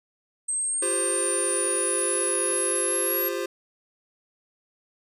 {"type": "exponential sweep", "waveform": "sine", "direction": "up", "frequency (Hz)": [8270, 11530], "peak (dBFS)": -24, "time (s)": [0.48, 3.29], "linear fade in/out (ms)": 10}
{"type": "chord", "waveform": "square", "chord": "F suspended second", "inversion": "none", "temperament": "equal with one note detuned", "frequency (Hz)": [349.2, 398.6, 523.3], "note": ["F4", "G4", "C5"], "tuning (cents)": [0, 29, 0], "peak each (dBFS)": -32, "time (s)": [0.82, 3.46], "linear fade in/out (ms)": 5}
{"effects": ["resampled to 32000 Hz"]}